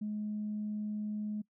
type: tone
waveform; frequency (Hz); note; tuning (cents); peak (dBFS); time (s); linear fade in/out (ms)
sine; 210.9; G#3; +27; -33; 0.01-1.42; 10
effects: noise-tail reverb RT60 0.1 s tail -22 dB re dry + tanh soft clip ceiling -29 dBFS